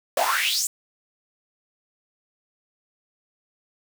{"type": "noise with high-pass filter sweep", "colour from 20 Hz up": "pink", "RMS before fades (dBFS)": -23, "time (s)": [0.17, 0.67], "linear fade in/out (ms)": 2, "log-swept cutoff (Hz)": [560, 8100], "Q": 6.6, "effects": []}